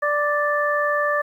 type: harmonic tone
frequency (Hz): 587.3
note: D5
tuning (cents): 0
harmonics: 1 / 2 / 3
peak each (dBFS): -22 / -23 / -23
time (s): 0.02-1.22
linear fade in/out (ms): 10
effects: 9-bit

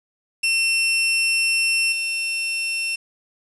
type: tone with level steps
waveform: sawtooth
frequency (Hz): 2700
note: E7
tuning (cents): +41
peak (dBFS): -14 / -19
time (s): 0.43-2.96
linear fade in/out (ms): 10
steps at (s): 1.92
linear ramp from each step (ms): 5
effects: resampled to 24000 Hz + 7-bit

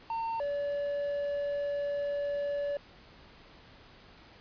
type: tone pair in turn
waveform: triangle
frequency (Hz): 910 / 573.3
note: A#5 / D5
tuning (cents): -42 / -42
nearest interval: minor sixth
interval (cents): 800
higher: first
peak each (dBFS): -29 / -28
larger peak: second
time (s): 0.1-0.4 / 0.4-2.77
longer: second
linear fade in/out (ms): 2
effects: pink hiss -55 dBFS RMS until 4.4 s + resampled to 11025 Hz

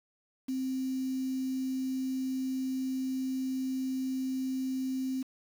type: tone with quantisation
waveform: sine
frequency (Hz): 261.6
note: C4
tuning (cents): 0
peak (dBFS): -30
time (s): 0.48-5.23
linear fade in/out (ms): 10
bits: 8
effects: none

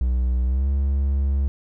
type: tone with pitch glide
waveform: triangle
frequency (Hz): 62.1 to 68.9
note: B1 to C#2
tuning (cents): +10 to -10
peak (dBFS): -16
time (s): 0.01-1.48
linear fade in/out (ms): 0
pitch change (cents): +180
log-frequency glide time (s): 0.44-0.68
effects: none

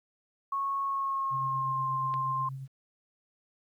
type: tone with pitch glide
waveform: sine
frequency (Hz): 1100 to 1053.4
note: C#6 to C6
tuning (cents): -14 to +11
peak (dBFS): -28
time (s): 0.52-2.49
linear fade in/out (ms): 5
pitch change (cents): -75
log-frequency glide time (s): 0.84-1.9
type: tone with tremolo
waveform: sine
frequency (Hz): 134.2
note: C3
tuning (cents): +44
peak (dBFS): -35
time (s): 1.3-2.68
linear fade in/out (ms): 50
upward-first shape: sine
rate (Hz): 8.3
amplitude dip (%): 35
type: click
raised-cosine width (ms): 0.3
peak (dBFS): -27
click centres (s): 2.14
effects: 11-bit

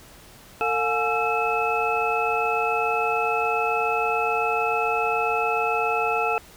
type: tone cluster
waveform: sine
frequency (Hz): 451 / 714 / 841 / 1340 / 2594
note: A4 / F5 / G#5 / E6 / E7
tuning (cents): +43 / +38 / +22 / +28 / -28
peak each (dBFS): -27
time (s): 0.61-6.38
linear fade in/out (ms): 0
effects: pink hiss -48 dBFS RMS until 6.56 s

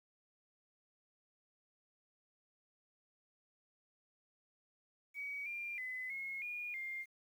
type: tone with pitch steps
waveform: sine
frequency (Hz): 2264 / 2389 / 2021 / 2166 / 2437 / 2112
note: C#7 / D7 / B6 / C#7 / D#7 / C7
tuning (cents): +36 / +29 / +39 / -41 / -37 / +16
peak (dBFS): -40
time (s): 5.14-7.06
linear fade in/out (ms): 50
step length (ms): 320
effects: 11-bit

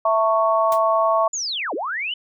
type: chord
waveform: sine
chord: A major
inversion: second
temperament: equal with one note detuned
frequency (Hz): 659.3 / 899.5 / 1108.7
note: E5 / A5 / C#6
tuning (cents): 0 / +38 / 0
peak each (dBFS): -18 / -24 / -19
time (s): 0.05-1.28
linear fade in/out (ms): 5
type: noise with exponential decay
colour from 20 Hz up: white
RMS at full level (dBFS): -28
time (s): 0.72-0.82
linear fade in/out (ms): 1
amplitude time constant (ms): 20
type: linear two-way sweep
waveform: sine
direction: down then up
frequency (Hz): 7120 to 270.4 to 3070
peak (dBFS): -23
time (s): 1.33-2.14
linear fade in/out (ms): 5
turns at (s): 1.74
effects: none

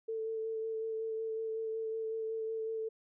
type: tone with vibrato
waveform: sine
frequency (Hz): 444.6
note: A4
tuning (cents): +18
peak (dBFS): -34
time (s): 0.08-2.89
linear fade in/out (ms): 10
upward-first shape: sine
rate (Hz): 5.4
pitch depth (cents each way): 16
effects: none

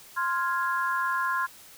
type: chord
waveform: sine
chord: F minor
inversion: second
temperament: equal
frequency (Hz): 1046.5 / 1396.9 / 1661.2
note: C6 / F6 / Ab6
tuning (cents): 0 / 0 / 0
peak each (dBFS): -27 / -30 / -31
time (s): 0.16-1.47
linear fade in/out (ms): 20
effects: white hiss -50 dBFS RMS until 1.77 s

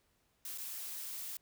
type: noise with dropouts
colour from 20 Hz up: blue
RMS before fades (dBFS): -43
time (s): 0.45-1.37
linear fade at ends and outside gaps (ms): 2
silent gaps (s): 0.577-0.581
effects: pink hiss -75 dBFS RMS until 1.41 s

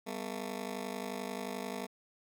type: ring-modulated tone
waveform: 15% pulse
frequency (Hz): 222.7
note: A3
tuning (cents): +21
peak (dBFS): -28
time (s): 0.06-1.87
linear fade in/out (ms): 20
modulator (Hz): 25.7
effects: none

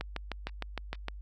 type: click train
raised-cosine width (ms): 0.3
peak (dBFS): -18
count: 8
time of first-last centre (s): 0.01-1.084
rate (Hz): 6.52
effects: added 50 Hz sine -41 dBFS peak until 1.21 s + Opus 48 kbps

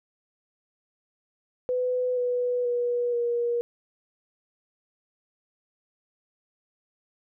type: tone with pitch steps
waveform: sine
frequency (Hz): 501 / 492.4 / 483.9 / 475.6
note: B4 / B4 / B4 / A#4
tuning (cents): +25 / -5 / -35 / +35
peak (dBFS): -23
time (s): 1.69-3.61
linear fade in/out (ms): 0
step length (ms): 480
effects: none

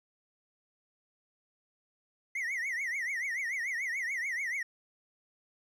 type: tone with vibrato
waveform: triangle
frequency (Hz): 2020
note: B6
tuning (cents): +39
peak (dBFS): -30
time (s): 2.35-4.63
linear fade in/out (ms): 5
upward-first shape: triangle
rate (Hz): 6.9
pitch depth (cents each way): 210
effects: none

